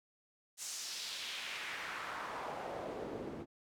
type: noise with band-pass filter sweep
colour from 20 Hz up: pink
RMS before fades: -43 dBFS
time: 0.57-3.46 s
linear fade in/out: 50 ms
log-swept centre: 7600 to 270 Hz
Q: 1.7
effects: none